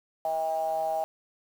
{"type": "ring-modulated tone", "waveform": "triangle", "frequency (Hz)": 79.9, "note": "D#2", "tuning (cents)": 47, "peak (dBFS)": -21, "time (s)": [0.25, 1.04], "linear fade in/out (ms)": 0, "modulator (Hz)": 720, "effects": ["8-bit"]}